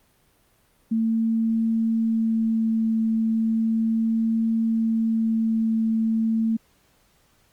sine tone with vibrato, 224.4 Hz, A3, 34 cents sharp, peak -19 dBFS, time 0.91-6.57 s, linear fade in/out 10 ms, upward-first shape triangle, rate 0.35 Hz, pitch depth 10 cents each way, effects pink hiss -62 dBFS RMS until 7.52 s + Opus 32 kbps

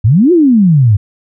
sine exponential two-way sweep, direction up then down, 96 to 370 to 96 Hz, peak -4 dBFS, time 0.04-0.97 s, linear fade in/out 10 ms, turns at 0.32 s, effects none

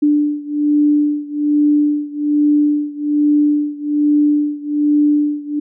sine beating tone pair, 294.8 / 296 Hz, D4 / D4, +7 / +14 cents, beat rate 1.2 Hz, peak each -14 / -16 dBFS, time 0.02-5.6 s, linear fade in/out 10 ms, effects none

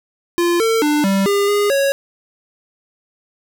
square tone with pitch steps, 345.8 / 451 / 297.4 / 195.2 / 403 / 410.1 / 553 Hz, F4 / A4 / D4 / G3 / G4 / G#4 / C#5, -17 / +43 / +22 / -7 / +48 / -22 / -4 cents, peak -14 dBFS, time 0.38-1.92 s, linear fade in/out 0 ms, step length 220 ms, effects none

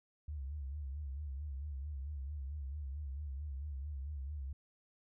sine tone with vibrato, 70.9 Hz, C#2, 40 cents sharp, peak -39 dBFS, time 0.28-4.53 s, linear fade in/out 5 ms, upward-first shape sine, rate 4.5 Hz, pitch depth 120 cents each way, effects none

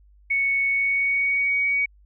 sine tone with pitch glide, 2217 to 2252 Hz, C#7 to C#7, 0 to +27 cents, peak -19 dBFS, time 0.3-1.86 s, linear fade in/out 10 ms, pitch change +27 cents, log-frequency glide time 0.66-1.62 s, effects added 50 Hz sine -51 dBFS peak until 2.05 s

